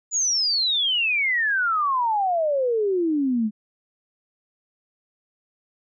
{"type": "exponential sweep", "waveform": "sine", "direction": "down", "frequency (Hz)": [7040, 207], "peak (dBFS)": -19, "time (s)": [0.11, 3.51], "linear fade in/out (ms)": 50, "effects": []}